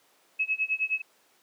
sine tone with tremolo, 2576 Hz, E7, 41 cents flat, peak -22 dBFS, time 0.39-1.02 s, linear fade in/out 10 ms, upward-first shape sine, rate 9.6 Hz, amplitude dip 95%, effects pink hiss -63 dBFS RMS until 1.42 s + high-pass 400 Hz 12 dB/octave

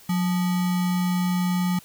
sine tone with sample-and-hold, 180.3 Hz, F#3, 45 cents flat, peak -20 dBFS, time 0.09-1.79 s, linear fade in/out 5 ms, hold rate 1050 Hz, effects white hiss -50 dBFS RMS until 1.84 s

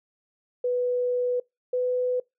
sine tone pair in turn, 493.9 / 499.6 Hz, B4 / B4, 0 / +20 cents, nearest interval unison, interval 20 cents, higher second, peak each -22 dBFS, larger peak neither, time 0.64-1.4 / 1.73-2.2 s, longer first, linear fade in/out 5 ms, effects noise-tail reverb RT60 0.2 s tail -25 dB re dry

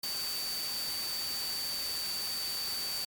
sine tone in noise, 4582 Hz, D8, 44 cents flat, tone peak -34 dBFS, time 0.03-3.05 s, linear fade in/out 5 ms, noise white, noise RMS -39 dBFS, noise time 0.03-3.05 s, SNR +2 dB, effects MP3 96 kbps

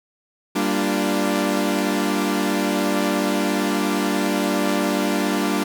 sawtooth chord, G minor seventh, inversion none, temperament equal with one note detuned, 196 / 233.1 / 293.7 / 344.6 Hz, G3 / Bb3 / D4 / F4, 0 / 0 / 0 / -23 cents, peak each -20 / -22 / -19 / -23 dBFS, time 0.55-5.64 s, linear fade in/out 10 ms, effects none

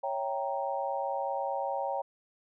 sine chord, C# diminished seventh, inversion none, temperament equal, 554.4 / 659.3 / 784 / 932.3 Hz, C#5 / E5 / G5 / Bb5, 0 / 0 / 0 / 0 cents, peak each -34 / -40 / -34 / -36 dBFS, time 0.03-2.02 s, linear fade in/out 10 ms, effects none

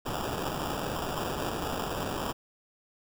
blue noise with sample-and-hold, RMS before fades -33 dBFS, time 0.05-2.33 s, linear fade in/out 20 ms, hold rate 2100 Hz, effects none

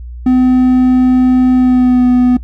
triangle tone with pitch glide, 254.2 to 248.7 Hz, C4 to B3, -50 to +12 cents, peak -4 dBFS, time 0.26-2.37 s, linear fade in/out 5 ms, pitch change -38 cents, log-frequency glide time 1.55-2.06 s, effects noise-tail reverb RT60 0.1 s tail -17 dB re dry + added 60 Hz sine -24 dBFS peak until 2.43 s

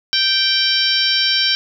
harmonic tone, 780 Hz, G5, 9 cents flat, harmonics 2 / 3 / 4 / 5 / 6 / 7, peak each -23 / -25 / -19 / -21 / -21 / -19 dBFS, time 0.13-1.55 s, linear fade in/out 0 ms, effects 8-bit

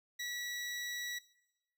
20% pulse tone, 1941 Hz, B6, 31 cents flat, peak -33 dBFS, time 0.19-1.19 s, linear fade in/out 10 ms, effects noise-tail reverb RT60 0.9 s tail -19 dB re dry

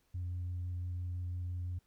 sine tone with vibrato, 89 Hz, F2, 33 cents sharp, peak -34 dBFS, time 0.14-1.79 s, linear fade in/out 10 ms, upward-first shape square, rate 5.9 Hz, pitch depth 8 cents each way, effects tanh soft clip ceiling -33 dBFS + pink hiss -75 dBFS RMS until 1.86 s

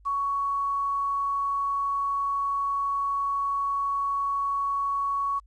sine tone with quantisation, 1117 Hz, C#6, 13 cents sharp, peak -24 dBFS, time 0.05-5.4 s, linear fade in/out 20 ms, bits 9, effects added 50 Hz sine -52 dBFS peak until 5.46 s + resampled to 22050 Hz

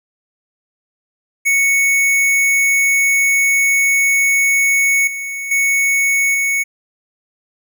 square tone with level steps, 2217 Hz, C#7, in tune, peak -12 / -23 / -13 / -15 dBFS, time 1.45-6.64 s, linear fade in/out 20 ms, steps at 5.07 / 5.51 / 6.34 s, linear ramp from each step 5 ms, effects none

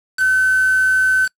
sine tone with quantisation, 1523 Hz, F#6, 50 cents sharp, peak -12 dBFS, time 0.17-1.29 s, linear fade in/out 50 ms, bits 4, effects noise-tail reverb RT60 0.1 s tail -24 dB re dry + low-pass 10000 Hz 12 dB/octave

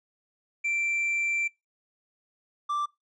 triangle tone pair in turn, 2349 / 1174.5 Hz, D7 / D6, 0 / 0 cents, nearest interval octave, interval 1200 cents, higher first, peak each -24 dBFS, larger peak neither, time 0.64-1.48 / 2.69-2.86 s, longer first, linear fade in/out 10 ms, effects noise-tail reverb RT60 0.2 s tail -23 dB re dry + resampled to 22050 Hz

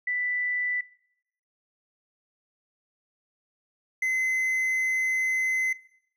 sine / triangle tone pair in turn, 1982 / 2048 Hz, B6 / C7, +6 / -38 cents, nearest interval minor second, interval 56 cents, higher second, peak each -25 / -21 dBFS, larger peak second, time 0.07-0.81 / 4.02-5.73 s, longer second, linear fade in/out 5 ms, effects noise-tail reverb RT60 0.7 s tail -19 dB re dry

